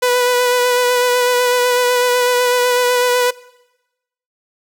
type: tone with vibrato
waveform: sawtooth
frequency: 493.9 Hz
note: B4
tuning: in tune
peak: -8 dBFS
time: 0.02-3.31 s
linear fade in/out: 10 ms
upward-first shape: sine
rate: 8 Hz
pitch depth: 18 cents each way
effects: noise-tail reverb RT60 1.0 s tail -22 dB re dry